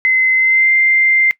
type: tone with pitch glide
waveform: sine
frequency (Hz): 2053 to 2091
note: C7 to C7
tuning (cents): -33 to -2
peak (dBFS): -9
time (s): 0.05-1.31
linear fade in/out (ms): 0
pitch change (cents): +31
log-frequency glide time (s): 0.34-0.72
effects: noise-tail reverb RT60 0.1 s tail -19 dB re dry